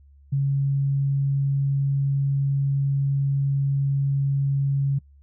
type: tone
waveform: sine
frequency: 138.59 Hz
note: C#3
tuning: in tune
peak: -19 dBFS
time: 0.32-4.99 s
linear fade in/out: 10 ms
effects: noise-tail reverb RT60 0.1 s tail -25 dB re dry + added 70 Hz sine -49 dBFS peak until 5.22 s